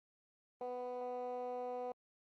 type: tone with band-pass filter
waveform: 15% pulse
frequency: 248.4 Hz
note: B3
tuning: 10 cents sharp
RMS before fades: -42 dBFS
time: 0.61-1.92 s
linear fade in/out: 2 ms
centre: 600 Hz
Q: 5.9
effects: Opus 24 kbps